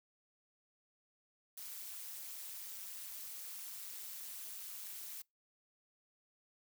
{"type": "noise with amplitude modulation", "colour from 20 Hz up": "blue", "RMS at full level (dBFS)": -44, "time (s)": [1.57, 5.22], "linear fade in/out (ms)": 5, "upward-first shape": "sine", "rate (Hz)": 201, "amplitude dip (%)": 75, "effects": ["noise-tail reverb RT60 0.2 s tail -26 dB re dry"]}